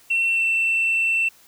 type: tone with pitch glide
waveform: sine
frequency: 2708 to 2685 Hz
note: E7 to E7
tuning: +46 to +31 cents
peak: -16 dBFS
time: 0.1-1.29 s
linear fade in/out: 10 ms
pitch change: -15 cents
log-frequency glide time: 0.26-0.46 s
effects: tanh soft clip ceiling -15 dBFS + white hiss -53 dBFS RMS until 1.47 s